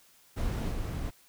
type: noise with level steps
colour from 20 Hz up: brown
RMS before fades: -31 / -34 dBFS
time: 0.36-1.11 s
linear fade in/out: 20 ms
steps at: 0.7 s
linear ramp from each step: 20 ms
effects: white hiss -61 dBFS RMS until 1.28 s